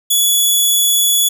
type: tone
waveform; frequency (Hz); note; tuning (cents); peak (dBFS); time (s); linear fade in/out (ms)
10% pulse; 3404; G#7; +42; -3; 0.1-1.29; 10
effects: none